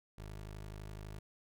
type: tone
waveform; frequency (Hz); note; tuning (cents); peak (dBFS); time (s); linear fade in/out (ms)
20% pulse; 51.91; G#1; 0; -40; 0.18-1.19; 5
effects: none